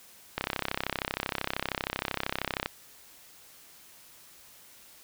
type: click train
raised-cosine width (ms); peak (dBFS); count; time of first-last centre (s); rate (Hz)
0.3; -12; 76; 0.38-2.66; 32.9
effects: white hiss -54 dBFS RMS until 5.03 s